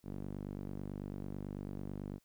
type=tone with band-pass filter; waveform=sawtooth; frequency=49.07 Hz; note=G1; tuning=2 cents sharp; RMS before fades=-43 dBFS; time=0.03-2.2 s; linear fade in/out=50 ms; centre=230 Hz; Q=1.1; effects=white hiss -75 dBFS RMS until 2.24 s